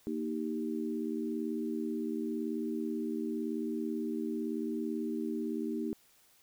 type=chord; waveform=sine; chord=Eb major; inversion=second; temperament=equal; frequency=233.1 / 311.1 / 392 Hz; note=Bb3 / Eb4 / G4; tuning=0 / 0 / 0 cents; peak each=-36 / -36 / -39 dBFS; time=0.07-5.93 s; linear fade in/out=0 ms; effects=white hiss -65 dBFS RMS until 6.42 s